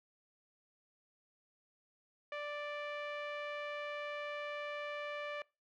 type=tone with low-pass filter; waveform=sawtooth; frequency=587.3 Hz; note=D5; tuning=in tune; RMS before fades=-42 dBFS; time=2.32-5.42 s; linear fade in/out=2 ms; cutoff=2400 Hz; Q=1.9; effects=noise-tail reverb RT60 0.3 s tail -25 dB re dry